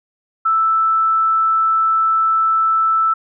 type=tone; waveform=sine; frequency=1320 Hz; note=E6; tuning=2 cents sharp; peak=-12 dBFS; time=0.45-3.14 s; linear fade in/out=10 ms; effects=none